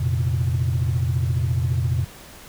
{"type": "chord", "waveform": "sine", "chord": "F suspended fourth", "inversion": "none", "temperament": "just", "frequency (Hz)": [87.31, 116.41, 130.96], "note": ["F2", "Bb2", "C3"], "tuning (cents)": [0, -2, 2], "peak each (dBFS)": -22, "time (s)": [0, 2.05], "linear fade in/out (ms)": 10, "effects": ["tanh soft clip ceiling -13 dBFS", "pink hiss -43 dBFS RMS until 2.48 s"]}